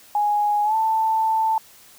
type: tone with pitch glide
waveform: sine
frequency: 830.6 to 885.1 Hz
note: G#5 to A5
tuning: 0 to +10 cents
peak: -17 dBFS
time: 0.15-1.58 s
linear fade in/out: 2 ms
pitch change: +110 cents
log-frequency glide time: 0.64-0.75 s
effects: white hiss -49 dBFS RMS until 1.98 s